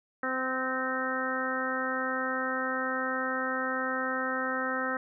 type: harmonic tone with a mistuned harmonic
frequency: 258.9 Hz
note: C4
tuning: 18 cents flat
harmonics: 1 / 2 / 3 / 4 / 5 / 6 / 7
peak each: -36 / -35 / -40 / -40 / -34 / -35 / -36 dBFS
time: 0.23-4.97 s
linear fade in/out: 2 ms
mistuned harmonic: 7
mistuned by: +29 cents
effects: none